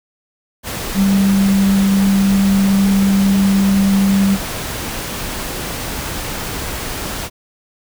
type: tone in noise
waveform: sine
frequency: 196 Hz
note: G3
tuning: in tune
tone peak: -10 dBFS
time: 0.94-4.38 s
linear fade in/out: 50 ms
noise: pink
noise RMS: -24 dBFS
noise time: 0.63-7.3 s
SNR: +11 dB
effects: none